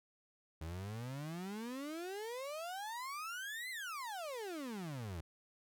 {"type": "exponential two-way sweep", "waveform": "35% pulse", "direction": "up then down", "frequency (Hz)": [77.1, 2093, 77.1], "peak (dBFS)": -40, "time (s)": [0.61, 5.21], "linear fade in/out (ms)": 5, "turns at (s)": 3.7, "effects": []}